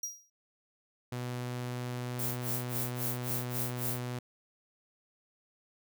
45% pulse tone with exponential decay, 5730 Hz, F8, 44 cents sharp, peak -32 dBFS, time 0.03-0.3 s, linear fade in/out 5 ms, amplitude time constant 57 ms
sawtooth tone, 123.47 Hz, B2, in tune, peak -31 dBFS, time 1.12-4.19 s, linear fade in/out 5 ms
violet noise with tremolo, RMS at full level -34 dBFS, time 2.19-4 s, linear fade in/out 0 ms, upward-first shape sine, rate 3.7 Hz, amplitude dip 100%
effects none

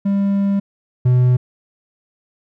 triangle tone pair in turn, 198.7 / 125.17 Hz, G3 / B2, +24 / +24 cents, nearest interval minor sixth, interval 800 cents, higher first, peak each -12 / -8 dBFS, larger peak second, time 0.05-0.6 / 1.05-1.37 s, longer first, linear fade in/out 10 ms, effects none

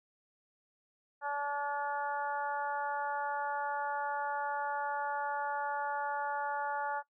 harmonic tone, 287.5 Hz, D4, 37 cents flat, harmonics 2 / 3 / 4 / 5 / 6, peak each -42 / -35 / -42 / -39 / -45 dBFS, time 1.21-7.03 s, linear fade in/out 50 ms, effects noise-tail reverb RT60 0.1 s tail -20 dB re dry

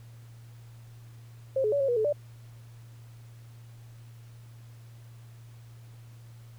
sine tone with pitch steps, 533 / 426.3 / 568 / 546 / 482.8 / 434.1 / 586 Hz, C5 / G#4 / C#5 / C#5 / B4 / A4 / D5, +32 / +45 / +42 / -26 / -39 / -23 / -4 cents, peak -23 dBFS, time 1.56-2.127 s, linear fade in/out 5 ms, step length 81 ms, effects added 116 Hz sine -46 dBFS peak until 6.58 s + pink hiss -61 dBFS RMS until 6.58 s

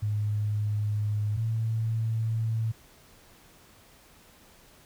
sine tone pair in turn, 105 / 112.23 Hz, G#2 / A2, +19 / +35 cents, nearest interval minor second, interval 116 cents, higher second, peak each -25 dBFS, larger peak neither, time 0.02-1.37 / 1.37-2.72 s, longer neither, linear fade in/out 10 ms, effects pink hiss -56 dBFS RMS until 4.85 s

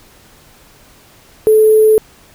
sine tone with sample-and-hold, 433.3 Hz, A4, 27 cents flat, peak -5 dBFS, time 1.47-1.98 s, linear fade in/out 0 ms, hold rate 11025 Hz, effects pink hiss -45 dBFS RMS until 2.34 s

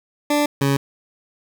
20% pulse tone pair in turn, 293.7 / 138.61 Hz, D4 / C#3, 0 / 0 cents, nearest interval octave + minor second, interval 1300 cents, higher first, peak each -11 dBFS, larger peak neither, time 0.3-0.46 / 0.61-0.77 s, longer neither, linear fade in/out 5 ms, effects 7-bit

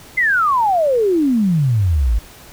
sine exponential sweep, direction down, 2100 to 50.5 Hz, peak -12 dBFS, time 0.17-2.19 s, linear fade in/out 10 ms, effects pink hiss -41 dBFS RMS until 2.52 s

